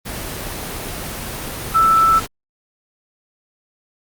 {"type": "tone in noise", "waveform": "sine", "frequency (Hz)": 1322, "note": "E6", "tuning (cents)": 5, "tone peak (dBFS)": -10, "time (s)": [1.74, 2.2], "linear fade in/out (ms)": 20, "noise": "pink", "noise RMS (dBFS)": -27, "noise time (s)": [0.05, 2.27], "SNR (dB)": 14, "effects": ["Opus 24 kbps"]}